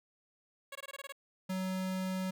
10% pulse tone bursts, 554.4 Hz, C#5, in tune, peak -34 dBFS, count 8, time 0.72-1.124 s, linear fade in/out 5 ms, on 33 ms, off 20 ms
square tone, 187.2 Hz, F#3, 20 cents sharp, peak -34 dBFS, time 1.49-2.31 s, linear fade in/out 10 ms
effects none

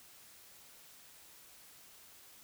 silence, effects white hiss -58 dBFS RMS until 2.43 s

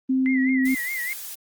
sine tone, 261.6 Hz, C4, in tune, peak -18 dBFS, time 0.09-0.75 s, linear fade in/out 10 ms
sine tone with vibrato, 2018 Hz, B6, 37 cents sharp, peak -26 dBFS, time 0.26-1.13 s, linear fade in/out 0 ms, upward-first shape sine, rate 4.9 Hz, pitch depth 100 cents each way
blue noise, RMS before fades -35 dBFS, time 0.65-1.35 s, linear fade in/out 5 ms
effects Opus 24 kbps

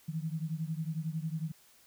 sine beating tone pair, 155.8 / 166.8 Hz, D#3 / E3, +3 / +21 cents, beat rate 11 Hz, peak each -35 / -37 dBFS, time 0.08-1.52 s, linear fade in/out 10 ms, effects white hiss -62 dBFS RMS until 1.86 s

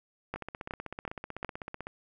two click trains, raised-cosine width 0.5 ms, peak -19 / -23 dBFS, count 4 / 25, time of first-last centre 0.34-1.447 / 0.36-1.869 s, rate 2.71 / 15.9 Hz, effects none

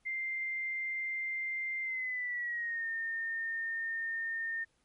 sine tone with pitch glide, 2093 to 1822.1 Hz, C7 to A#6, 0 to -40 cents, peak -33 dBFS, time 0.05-4.65 s, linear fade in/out 20 ms, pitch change -240 cents, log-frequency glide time 1.82-2.87 s, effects pink hiss -74 dBFS RMS until 4.84 s + MP3 48 kbps

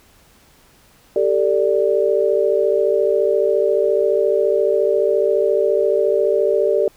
sine chord, G suspended second, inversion none, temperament equal with one note detuned, 392 / 446.4 / 587.3 Hz, G4 / A4 / D5, 0 / +25 / 0 cents, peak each -18 dBFS, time 1.16-6.88 s, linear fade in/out 2 ms, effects pink hiss -52 dBFS RMS until 6.96 s

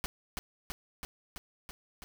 pink noise with echo, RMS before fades -35 dBFS, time 0.04-0.06 s, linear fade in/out 0 ms, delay 330 ms, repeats 6, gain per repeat -2 dB, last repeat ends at 2.04 s, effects none

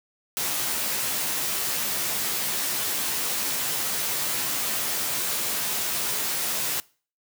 white noise with comb filter, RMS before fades -27 dBFS, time 0.37-6.8 s, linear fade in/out 0 ms, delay 14 ms, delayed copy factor +0.65, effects noise-tail reverb RT60 0.4 s tail -23 dB re dry + high-pass 100 Hz 12 dB/octave

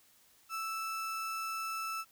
35% pulse tone, 1318.5 Hz, E6, in tune, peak -34 dBFS, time 0.49-2.05 s, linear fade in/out 50 ms, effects white hiss -65 dBFS RMS until 2.11 s

